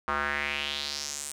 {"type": "tone with band-pass filter sweep", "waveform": "square", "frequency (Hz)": 72, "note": "D2", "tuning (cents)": -34, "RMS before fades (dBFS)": -32, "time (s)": [0.08, 1.32], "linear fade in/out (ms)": 0, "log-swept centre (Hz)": [1200, 8900], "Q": 3.3, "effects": []}